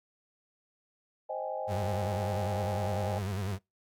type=chord; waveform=sine; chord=Ab major seventh; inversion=first; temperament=equal with one note detuned; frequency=523.3 / 622.3 / 784 / 836.4 Hz; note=C5 / Eb5 / G5 / Ab5; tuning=0 / 0 / 0 / +12 cents; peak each=-38 / -37 / -39 / -40 dBFS; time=1.29-3.19 s; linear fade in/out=10 ms
type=tone with vibrato; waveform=35% pulse; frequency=98 Hz; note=G2; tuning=in tune; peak=-30 dBFS; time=1.67-3.59 s; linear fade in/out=50 ms; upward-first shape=sine; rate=10 Hz; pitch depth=110 cents each way
effects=noise-tail reverb RT60 0.2 s tail -25 dB re dry + Opus 48 kbps

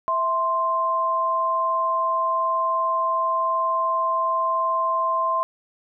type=tone pair together; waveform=sine; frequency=656.4 / 1046.5 Hz; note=E5 / C6; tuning=-8 / 0 cents; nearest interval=minor sixth; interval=808 cents; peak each=-27 / -20 dBFS; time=0.08-5.43 s; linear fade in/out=0 ms; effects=none

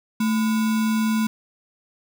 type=tone with sample-and-hold; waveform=sine; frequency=220 Hz; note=A3; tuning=in tune; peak=-18 dBFS; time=0.2-1.27 s; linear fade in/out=5 ms; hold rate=1225 Hz; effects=none

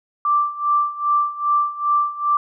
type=tone with tremolo; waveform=sine; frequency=1174.7 Hz; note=D6; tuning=in tune; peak=-13 dBFS; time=0.25-2.37 s; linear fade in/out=2 ms; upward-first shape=sine; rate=2.5 Hz; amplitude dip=85%; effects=none

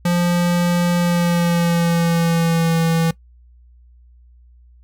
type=tone with pitch glide; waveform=square; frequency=174.61 to 164.81 Hz; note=F3 to E3; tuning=0 to 0 cents; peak=-15 dBFS; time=0.05-3.11 s; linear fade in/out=5 ms; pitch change=-100 cents; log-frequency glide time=0.96-2.79 s; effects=noise-tail reverb RT60 0.1 s tail -20 dB re dry + added 60 Hz sine -45 dBFS peak until 4.83 s

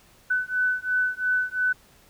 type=beating tone pair; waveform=sine; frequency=1500 / 1502.9 Hz; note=F#6 / F#6; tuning=+23 / +27 cents; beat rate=2.9 Hz; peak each=-25 dBFS; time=0.3-1.73 s; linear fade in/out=10 ms; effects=pink hiss -56 dBFS RMS until 2.09 s

